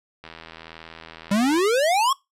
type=click train; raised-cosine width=0.3 ms; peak=-23 dBFS; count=111; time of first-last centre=0.24-1.588 s; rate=81.6 Hz
type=exponential sweep; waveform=square; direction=up; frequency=192.8 to 1125 Hz; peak=-18 dBFS; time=1.31-2.13 s; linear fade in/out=5 ms
effects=noise-tail reverb RT60 0.2 s tail -22 dB re dry + low-pass 11000 Hz 12 dB/octave